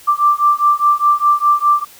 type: beating tone pair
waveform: sine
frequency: 1174.7 / 1179.6 Hz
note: D6 / D6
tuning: 0 / +7 cents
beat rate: 4.9 Hz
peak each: -13 dBFS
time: 0.07-1.85 s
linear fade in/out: 20 ms
effects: white hiss -42 dBFS RMS until 1.99 s